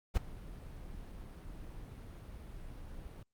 brown noise with ADSR envelope, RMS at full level -27 dBFS, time 0.14-3.23 s, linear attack 31 ms, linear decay 8 ms, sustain -20 dB, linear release 4 ms, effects Opus 48 kbps

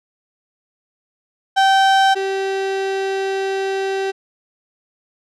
35% pulse tone pair in turn, 775 / 387.5 Hz, G5 / G4, -20 / -20 cents, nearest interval octave, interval 1200 cents, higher first, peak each -9 / -17 dBFS, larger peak first, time 1.56-2.15 / 2.15-4.12 s, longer second, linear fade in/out 20 ms, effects low-pass 5000 Hz 12 dB/octave

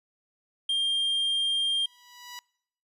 triangle tone, 3200 Hz, G7, 35 cents sharp, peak -22 dBFS, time 0.69-1.86 s, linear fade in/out 5 ms
10% pulse tone with exponential growth, 978 Hz, B5, 17 cents flat, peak -29 dBFS, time 1.51-2.39 s, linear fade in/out 0 ms, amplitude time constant 190 ms
effects noise-tail reverb RT60 0.7 s tail -25 dB re dry + resampled to 32000 Hz

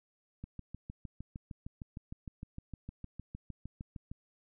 click train, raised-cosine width 5 ms, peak -30 dBFS, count 25, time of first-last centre 0.44-4.115 s, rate 6.53 Hz, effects none

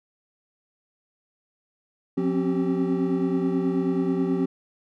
triangle tone cluster, 177.5 / 261.1 / 270.4 / 385.6 Hz, F3 / C4 / C#4 / G4, +28 / -3 / -43 / -28 cents, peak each -25 dBFS, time 2.17-4.46 s, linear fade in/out 10 ms, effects none

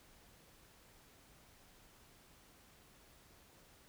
silence, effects pink hiss -64 dBFS RMS until 3.88 s

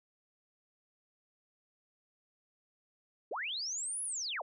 sine linear two-way sweep, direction up then down, 330 to 10600 to 452.1 Hz, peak -35 dBFS, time 3.31-4.42 s, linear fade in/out 5 ms, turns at 4.03 s, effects none

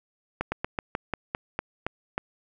slowing click train, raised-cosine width 0.5 ms, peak -12 dBFS, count 10, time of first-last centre 0.41-2.179 s, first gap 110 ms, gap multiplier 1.14, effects none

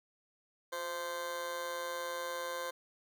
20% pulse tone with amplitude modulation, 520 Hz, C5, 11 cents flat, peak -29 dBFS, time 0.72-2.71 s, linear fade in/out 10 ms, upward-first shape sine, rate 163 Hz, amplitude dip 65%, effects none

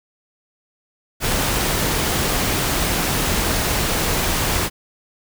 pink noise, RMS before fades -20 dBFS, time 1.2-4.7 s, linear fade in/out 50 ms, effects none

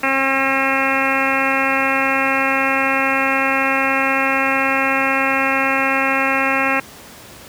harmonic tone, 269.2 Hz, C4, 49 cents sharp, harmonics 1 / 2 / 3 / 4 / 5 / 6 / 7 / 8 / 9 / 10, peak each -24 / -24 / -24 / -24 / -24 / -24 / -24 / -24 / -24 / -24 dBFS, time 0.03-6.8 s, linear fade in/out 5 ms, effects pink hiss -39 dBFS RMS until 7.48 s + high-pass 80 Hz 12 dB/octave

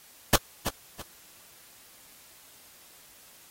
pink noise with echo, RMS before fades -17 dBFS, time 0.33-0.36 s, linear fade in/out 5 ms, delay 330 ms, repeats 2, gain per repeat -11 dB, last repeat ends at 1.02 s, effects white hiss -54 dBFS RMS until 3.5 s + AAC 48 kbps

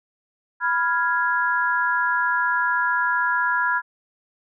sine chord, F diminished, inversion second, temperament equal, 987.8 / 1396.9 / 1661.2 Hz, Cb6 / F6 / Ab6, 0 / 0 / 0 cents, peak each -23 dBFS, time 0.6-3.82 s, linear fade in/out 50 ms, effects none

